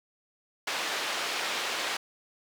white band-pass noise, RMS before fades -32 dBFS, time 0.67-1.97 s, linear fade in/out 5 ms, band 390 to 3600 Hz, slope 12 dB/octave, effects none

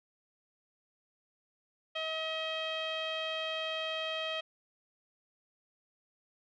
sawtooth tone with low-pass filter, 637 Hz, D#5, 41 cents sharp, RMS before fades -36 dBFS, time 1.95-4.41 s, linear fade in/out 10 ms, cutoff 3100 Hz, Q 5.6, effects none

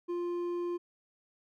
sine tone with hard clipping, 349.2 Hz, F4, in tune, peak -33 dBFS, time 0.08-0.78 s, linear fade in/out 20 ms, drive 5 dB, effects none

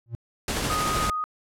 triangle tone with exponential growth, 117 Hz, A#2, 7 cents sharp, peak -23 dBFS, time 0.06-0.15 s, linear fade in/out 0 ms, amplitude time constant 19 ms
pink noise with tremolo, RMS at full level -26 dBFS, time 0.48-1.1 s, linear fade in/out 2 ms, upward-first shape sine, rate 13 Hz, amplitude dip 25%
sine tone, 1244.5 Hz, D#6, in tune, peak -25 dBFS, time 0.7-1.24 s, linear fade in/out 0 ms
effects low-pass 11000 Hz 12 dB/octave

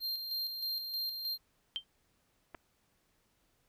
square tone with tremolo, 4186 Hz, C8, in tune, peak -34 dBFS, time 0-1.38 s, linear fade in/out 50 ms, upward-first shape square, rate 3.2 Hz, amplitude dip 45%
sine tone with exponential decay, 3136 Hz, G7, in tune, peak -29 dBFS, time 1.76-1.84 s, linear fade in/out 0 ms, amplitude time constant 17 ms
clicks, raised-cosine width 0.5 ms, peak -32 dBFS, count 2, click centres 2.546 / 2.549 s
effects pink hiss -74 dBFS RMS until 3.68 s

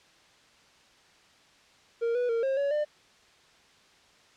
triangle tone with pitch steps, 465 / 490.6 / 460.4 / 536 / 563 / 598 Hz, A#4 / B4 / A#4 / C5 / C#5 / D5, -4 / -12 / -22 / +42 / +27 / +31 cents, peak -23 dBFS, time 2.01-2.85 s, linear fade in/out 20 ms, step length 140 ms, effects white hiss -59 dBFS RMS until 4.36 s + low-pass 5000 Hz 12 dB/octave

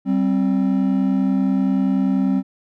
triangle tone pair together, 193.6 / 263.9 Hz, G3 / C4, -21 / +15 cents, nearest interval perfect fourth, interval 536 cents, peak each -16 dBFS, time 0.05-2.43 s, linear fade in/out 50 ms, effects tanh soft clip ceiling -6 dBFS

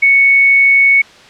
sine tone, 2217 Hz, C#7, in tune, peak -5 dBFS, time 0.02-1.02 s, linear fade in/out 10 ms, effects white hiss -39 dBFS RMS until 1.29 s + low-pass 4000 Hz 12 dB/octave

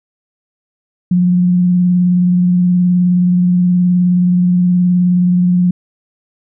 sine tone with vibrato, 178.8 Hz, F3, 41 cents sharp, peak -8 dBFS, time 1.11-5.71 s, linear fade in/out 5 ms, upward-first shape sine, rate 19 Hz, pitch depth 21 cents each way, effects none

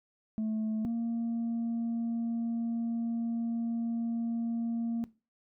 sine tone pair in turn, 218.2 / 231.6 Hz, A3 / A#3, -14 / -11 cents, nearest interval minor second, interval 103 cents, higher second, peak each -27 dBFS, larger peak neither, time 0.38-0.85 / 0.85-5.04 s, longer second, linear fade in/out 0 ms, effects noise-tail reverb RT60 0.3 s tail -20 dB re dry + tanh soft clip ceiling -28 dBFS

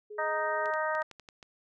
sine tone, 420 Hz, G#4, 19 cents sharp, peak -40 dBFS, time 0.1-0.71 s, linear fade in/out 10 ms
harmonic tone, 311.1 Hz, D#4, in tune, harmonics 2 / 3 / 4 / 5 / 6, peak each -32 / -34 / -35 / -36 / -37 dBFS, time 0.18-1.03 s, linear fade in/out 10 ms
clicks, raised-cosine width 0.2 ms, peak -30 dBFS, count 8, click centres 0.658 / 0.738 / 0.951 / 1.02 / 1.113 / 1.197 / 1.288 / 1.428 s
effects none

